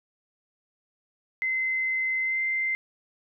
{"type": "tone with pitch glide", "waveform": "sine", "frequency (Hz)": [2059, 2082], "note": ["C7", "C7"], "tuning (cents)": [-28, -9], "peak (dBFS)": -24, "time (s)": [1.42, 2.75], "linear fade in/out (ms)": 0, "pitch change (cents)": 19, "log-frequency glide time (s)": [2.21, 2.41], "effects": []}